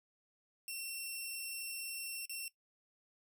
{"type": "tone with dropouts", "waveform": "10% pulse", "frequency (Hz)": 2711, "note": "E7", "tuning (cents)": 48, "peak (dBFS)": -32, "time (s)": [0.68, 2.48], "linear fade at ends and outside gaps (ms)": 1, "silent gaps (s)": [2.255, 2.295], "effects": ["noise-tail reverb RT60 0.1 s tail -17 dB re dry"]}